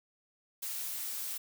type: noise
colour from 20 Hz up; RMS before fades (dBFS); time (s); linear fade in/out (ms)
blue; -38; 0.62-1.38; 10
effects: none